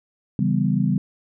sine chord, C# half-diminished seventh, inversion none, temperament equal, 138.59 / 164.81 / 196 / 246.9 Hz, C#3 / E3 / G3 / B3, 0 / 0 / 0 / 0 cents, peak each -23 / -24 / -21 / -25 dBFS, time 0.39-0.98 s, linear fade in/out 2 ms, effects none

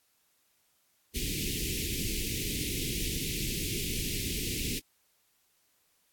pink band-stop noise, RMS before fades -33 dBFS, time 1.14-4.8 s, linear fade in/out 20 ms, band 410 to 2200 Hz, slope 48 dB/octave, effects white hiss -71 dBFS RMS until 6.12 s + AAC 64 kbps

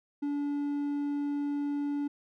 triangle tone, 287.8 Hz, D4, 35 cents flat, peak -27 dBFS, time 0.22-2.08 s, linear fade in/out 10 ms, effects none

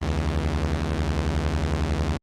sawtooth beating tone pair, 69.8 / 80.8 Hz, C#2 / E2, +13 / -34 cents, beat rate 11 Hz, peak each -21 dBFS, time 0.01-2.18 s, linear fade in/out 20 ms, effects low-pass 7000 Hz 12 dB/octave + Opus 24 kbps

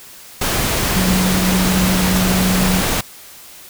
sine tone in noise, 185 Hz, F#3, in tune, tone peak -15 dBFS, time 0.96-2.81 s, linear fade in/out 5 ms, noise pink, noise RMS -18 dBFS, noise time 0.41-3.01 s, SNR 0 dB, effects white hiss -39 dBFS RMS until 3.69 s

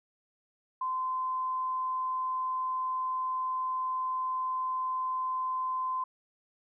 sine tone, 1031 Hz, C6, 26 cents flat, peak -29 dBFS, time 0.81-6.04 s, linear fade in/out 5 ms, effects none

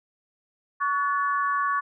sine tone cluster, 1126 / 1469 / 1731 Hz, C#6 / F#6 / A6, +27 / -13 / -29 cents, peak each -23 / -31 / -31 dBFS, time 0.8-1.81 s, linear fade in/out 20 ms, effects none

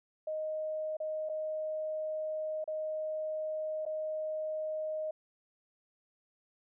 sine tone with dropouts, 622.3 Hz, D#5, in tune, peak -33 dBFS, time 0.27-5.11 s, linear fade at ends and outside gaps 5 ms, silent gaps 0.969-1.001 / 1.29-1.295 / 2.642-2.676 / 3.853-3.862 s, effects none

